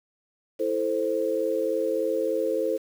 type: chord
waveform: sine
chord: A minor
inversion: second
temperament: equal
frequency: 329.6 / 440 / 523.3 Hz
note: E4 / A4 / C5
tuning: 0 / 0 / 0 cents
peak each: -30 / -27 / -26 dBFS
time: 0.59-2.78 s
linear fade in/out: 20 ms
effects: 8-bit